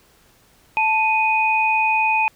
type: tone pair together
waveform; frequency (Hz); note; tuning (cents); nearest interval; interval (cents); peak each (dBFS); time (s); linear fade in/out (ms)
sine; 880 / 2489; A5 / D#7; 0 / 0; octave + tritone; 1800; -18; 0.77-2.28; 0
effects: pink hiss -55 dBFS RMS until 2.35 s